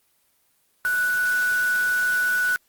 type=tone in noise; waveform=sine; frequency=1480 Hz; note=F#6; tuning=in tune; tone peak=-19 dBFS; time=0.85-2.56 s; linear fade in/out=0 ms; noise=white; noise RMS=-35 dBFS; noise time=0.85-2.56 s; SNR=+13 dB; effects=white hiss -65 dBFS RMS until 2.68 s + Opus 24 kbps